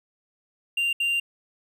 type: tone bursts at uneven times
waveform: triangle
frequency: 2782 Hz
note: F7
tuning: 7 cents flat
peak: -20 dBFS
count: 2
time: 0.77-0.93 / 1-1.2 s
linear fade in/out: 5 ms
effects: none